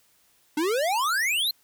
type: exponential sweep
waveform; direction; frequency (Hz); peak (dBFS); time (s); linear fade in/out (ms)
square; up; 290.9 to 4259; -23; 0.57-1.51; 5
effects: white hiss -63 dBFS RMS until 1.63 s